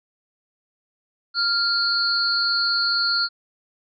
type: tone cluster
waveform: sine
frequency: 1395 / 4230 / 4488 Hz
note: F6 / C8 / C#8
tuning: -2 / +18 / +21 cents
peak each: -23 dBFS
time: 1.34-3.29 s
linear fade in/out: 50 ms
effects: none